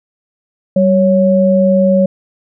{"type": "tone pair together", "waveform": "sine", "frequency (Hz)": [193.13, 555], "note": ["G3", "C#5"], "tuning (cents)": [-26, 2], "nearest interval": "octave + tritone", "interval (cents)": 1828, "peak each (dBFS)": -10, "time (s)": [0.76, 2.06], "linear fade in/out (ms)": 5, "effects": []}